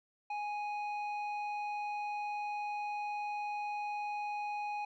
square tone with low-pass filter, 830.6 Hz, G#5, in tune, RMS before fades -38 dBFS, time 0.3-4.85 s, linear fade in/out 5 ms, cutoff 2200 Hz, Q 1.4, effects none

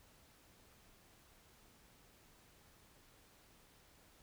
silence, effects pink hiss -66 dBFS RMS until 4.22 s

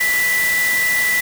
sine tone in noise, 1975.5 Hz, B6, in tune, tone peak -15 dBFS, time 0-1.21 s, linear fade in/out 10 ms, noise white, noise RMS -24 dBFS, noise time 0-1.21 s, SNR +6 dB, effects none

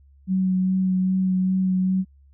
sine tone with vibrato, 186.8 Hz, F#3, 17 cents sharp, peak -18 dBFS, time 0.27-2.05 s, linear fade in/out 50 ms, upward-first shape sine, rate 2.5 Hz, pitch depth 14 cents each way, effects added 69 Hz sine -50 dBFS peak until 2.33 s

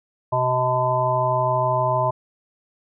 harmonic tone, 126.8 Hz, B2, 46 cents sharp, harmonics 1 / 3 / 5 / 7 / 8, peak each -25 / -32 / -22 / -24 / -23 dBFS, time 0.32-2.11 s, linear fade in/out 10 ms, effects none

